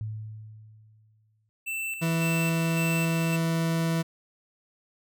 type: tone with exponential decay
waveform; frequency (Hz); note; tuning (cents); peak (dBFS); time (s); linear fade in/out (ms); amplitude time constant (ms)
sine; 108.4; A2; -25; -29; 0.01-1.49; 0; 320
type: tone with tremolo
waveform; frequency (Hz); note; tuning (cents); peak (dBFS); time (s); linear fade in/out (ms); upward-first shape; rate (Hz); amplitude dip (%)
square; 2666; E7; +19; -30; 1.66-3.37; 20; square; 1.8; 50
type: tone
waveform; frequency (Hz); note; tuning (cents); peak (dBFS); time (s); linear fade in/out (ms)
40% pulse; 164.4; E3; -4; -23; 2.01-4.03; 20
effects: none